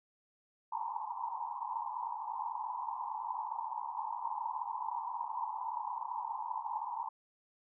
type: band-pass noise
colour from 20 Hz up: white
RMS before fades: -39 dBFS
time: 0.72-7.09 s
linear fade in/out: 5 ms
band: 850 to 1000 Hz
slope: 96 dB/octave
effects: none